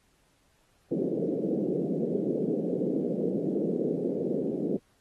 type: band-pass noise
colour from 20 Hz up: white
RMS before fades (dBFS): -29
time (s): 0.91-4.77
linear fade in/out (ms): 5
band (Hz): 160 to 490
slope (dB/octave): 48
effects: pink hiss -68 dBFS RMS until 5 s + AAC 32 kbps